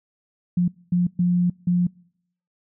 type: tone bursts at uneven times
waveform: sine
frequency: 177 Hz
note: F3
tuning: 23 cents sharp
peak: -16 dBFS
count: 4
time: 0.57-0.68 / 0.92-1.07 / 1.19-1.5 / 1.67-1.87 s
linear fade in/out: 5 ms
effects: noise-tail reverb RT60 0.7 s tail -26 dB re dry